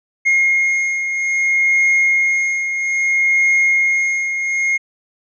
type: beating tone pair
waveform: triangle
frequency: 2143 / 2143.61 Hz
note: C7 / C7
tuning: +41 / +41 cents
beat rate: 0.61 Hz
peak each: -12 / -20 dBFS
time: 0.25-4.78 s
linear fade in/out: 20 ms
effects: resampled to 16000 Hz